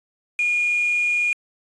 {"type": "tone with quantisation", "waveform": "sine", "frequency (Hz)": 2434, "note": "D#7", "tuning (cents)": -39, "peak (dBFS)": -18, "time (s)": [0.39, 1.33], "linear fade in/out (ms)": 2, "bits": 5, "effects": ["resampled to 22050 Hz"]}